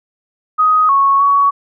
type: tone with pitch steps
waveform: sine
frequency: 1253 / 1104 / 1123 Hz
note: D#6 / C#6 / C#6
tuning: +12 / -7 / +22 cents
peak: -8 dBFS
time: 0.58-1.51 s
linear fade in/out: 20 ms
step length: 310 ms
effects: none